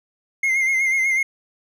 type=tone with vibrato; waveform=triangle; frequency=2116 Hz; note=C7; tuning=19 cents sharp; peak=-15 dBFS; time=0.43-1.23 s; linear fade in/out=5 ms; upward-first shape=sine; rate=8.1 Hz; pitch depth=44 cents each way; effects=none